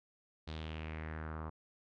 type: tone with low-pass filter sweep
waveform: sawtooth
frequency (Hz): 78.7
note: D#2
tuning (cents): +20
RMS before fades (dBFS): -43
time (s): 0.47-1.5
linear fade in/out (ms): 10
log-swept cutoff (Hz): 4100 to 1100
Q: 3.3
effects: none